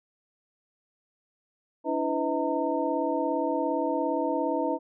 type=tone cluster; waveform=sine; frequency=288.4 / 325.7 / 502 / 639 / 913 Hz; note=D4 / E4 / B4 / D#5 / A#5; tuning=-31 / -21 / +28 / +46 / -36 cents; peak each=-31 dBFS; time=1.84-4.79 s; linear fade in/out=50 ms; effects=none